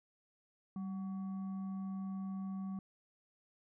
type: tone with frequency modulation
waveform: sine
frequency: 193.2 Hz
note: G3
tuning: 25 cents flat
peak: -38 dBFS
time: 0.76-2.79 s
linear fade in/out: 2 ms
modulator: 937 Hz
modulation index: 0.21
effects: none